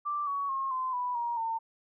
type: tone with pitch steps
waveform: sine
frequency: 1174.7 / 1124.9 / 1077.2 / 1031.5 / 987.8 / 945.9 / 905.8 Hz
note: D6 / C#6 / C#6 / C6 / B5 / A#5 / A#5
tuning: 0 / +25 / -50 / -25 / 0 / +25 / -50 cents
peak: -29 dBFS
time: 0.05-1.59 s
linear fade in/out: 20 ms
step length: 220 ms
effects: none